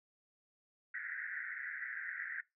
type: band-pass noise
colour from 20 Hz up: white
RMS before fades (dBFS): -43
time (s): 0.94-2.41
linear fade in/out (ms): 2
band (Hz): 1500 to 2000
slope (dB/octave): 96
effects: noise-tail reverb RT60 0.2 s tail -21 dB re dry